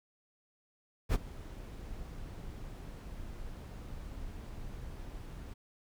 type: noise with ADSR envelope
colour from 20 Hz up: brown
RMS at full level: -24 dBFS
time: 1.09-5.54 s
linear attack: 46 ms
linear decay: 32 ms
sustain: -20 dB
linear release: 10 ms
effects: none